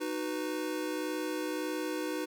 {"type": "chord", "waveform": "square", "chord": "B major", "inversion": "first", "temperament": "just", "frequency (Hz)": [308.7, 370.4, 493.9], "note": ["D#4", "F#4", "B4"], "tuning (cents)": [-14, 2, 0], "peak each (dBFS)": [-36, -39, -39], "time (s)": [0, 2.26], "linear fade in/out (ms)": 20, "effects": []}